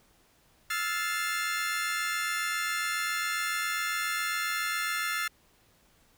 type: chord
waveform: 35% pulse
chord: F major seventh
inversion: third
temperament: just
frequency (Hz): 1309.6 / 1396.9 / 1746.1 / 2095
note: E6 / F6 / A6 / C7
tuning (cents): -12 / 0 / -14 / +2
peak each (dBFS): -34 / -33 / -32 / -33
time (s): 0.7-5.28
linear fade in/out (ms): 5
effects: pink hiss -64 dBFS RMS until 6.17 s